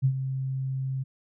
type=tone with ADSR envelope; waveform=sine; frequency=132.8 Hz; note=C3; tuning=26 cents sharp; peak=-17 dBFS; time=0.02-1.04 s; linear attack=30 ms; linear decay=74 ms; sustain=-10 dB; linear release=19 ms; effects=none